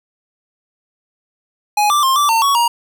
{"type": "tone with pitch steps", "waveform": "square", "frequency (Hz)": [834, 1176, 1060, 1166, 906, 1118, 944], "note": ["G#5", "D6", "C6", "D6", "A#5", "C#6", "A#5"], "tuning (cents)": [7, 2, 22, -13, -50, 14, 22], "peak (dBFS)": -12, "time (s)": [1.77, 2.68], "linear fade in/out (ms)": 5, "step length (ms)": 130, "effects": []}